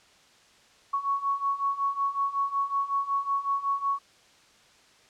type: beating tone pair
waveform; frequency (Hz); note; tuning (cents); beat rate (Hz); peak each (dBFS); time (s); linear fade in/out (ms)
sine; 1108.7 / 1114.1; C#6 / C#6; 0 / +8; 5.4; -30 / -27; 0.93-3.99; 10
effects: white hiss -58 dBFS RMS until 5.09 s + low-pass 6000 Hz 12 dB/octave